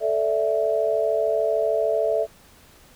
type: chord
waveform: sine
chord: A suspended fourth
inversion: none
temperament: just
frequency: 440 / 586.7 / 660 Hz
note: A4 / D5 / E5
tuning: 0 / -2 / +2 cents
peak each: -24 / -25 / -22 dBFS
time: 0-2.27 s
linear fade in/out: 50 ms
effects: pink hiss -52 dBFS RMS until 2.95 s